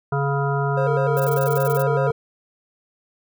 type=harmonic tone; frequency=140 Hz; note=C#3; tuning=18 cents sharp; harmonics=1 / 3 / 5 / 7 / 9 / 10; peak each=-21 / -26 / -28 / -29 / -31 / -31 dBFS; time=0.12-2.11 s; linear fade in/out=5 ms
type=tone with vibrato; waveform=triangle; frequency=493.9 Hz; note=B4; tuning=in tune; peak=-19 dBFS; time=0.77-2.12 s; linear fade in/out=5 ms; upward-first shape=square; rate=5 Hz; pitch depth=130 cents each way
type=noise bursts; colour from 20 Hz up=violet; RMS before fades=-32 dBFS; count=14; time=1.17-1.821 s; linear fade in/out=0 ms; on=27 ms; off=21 ms
effects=none